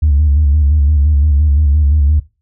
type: tone with vibrato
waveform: sine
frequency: 73.42 Hz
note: D2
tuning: in tune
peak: -6 dBFS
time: 0.02-2.2 s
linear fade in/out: 10 ms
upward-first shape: square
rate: 5.8 Hz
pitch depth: 66 cents each way
effects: noise-tail reverb RT60 0.3 s tail -20 dB re dry + tanh soft clip ceiling -4 dBFS